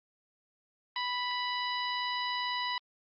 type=harmonic tone; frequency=987.8 Hz; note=B5; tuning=in tune; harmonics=1 / 2 / 3 / 4 / 5; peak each=-34 / -37 / -39 / -39 / -43 dBFS; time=0.96-2.78 s; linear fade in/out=2 ms; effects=Opus 32 kbps